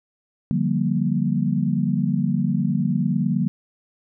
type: chord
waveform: sine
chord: G minor seventh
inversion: second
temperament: just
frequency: 147 / 176.4 / 196 / 235.2 Hz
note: D3 / F3 / G3 / Bb3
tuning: +2 / +18 / 0 / +16 cents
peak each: -24 dBFS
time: 0.51-3.48 s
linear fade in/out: 0 ms
effects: none